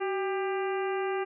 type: harmonic tone with a mistuned harmonic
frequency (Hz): 397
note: G4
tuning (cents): +22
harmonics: 1 / 2 / 3 / 4 / 5 / 6 / 7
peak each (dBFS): -29 / -35 / -39 / -41 / -43 / -45 / -46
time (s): 0-1.25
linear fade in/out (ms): 20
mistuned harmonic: 1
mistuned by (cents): -75
effects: none